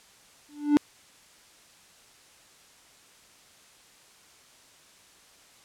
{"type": "tone with exponential growth", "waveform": "triangle", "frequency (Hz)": 293.7, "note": "D4", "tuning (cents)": 0, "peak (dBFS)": -11, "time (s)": [0.49, 0.77], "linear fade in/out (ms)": 0, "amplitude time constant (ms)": 59, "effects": ["white hiss -56 dBFS RMS until 5.64 s", "low-pass 9000 Hz 12 dB/octave"]}